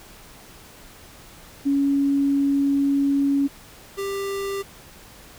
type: tone pair in turn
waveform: sine / square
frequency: 279.3 / 395 Hz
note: C#4 / G4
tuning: +13 / +13 cents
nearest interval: tritone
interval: 600 cents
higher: second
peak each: -17 / -26 dBFS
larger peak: first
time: 1.65-3.48 / 3.97-4.63 s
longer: first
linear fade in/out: 20 ms
effects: pink hiss -46 dBFS RMS until 5.38 s